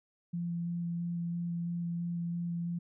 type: tone with vibrato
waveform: sine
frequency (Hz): 171.4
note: F3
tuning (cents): -32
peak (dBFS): -32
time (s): 0.33-2.79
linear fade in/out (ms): 10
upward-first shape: square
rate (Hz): 3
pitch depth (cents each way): 8
effects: none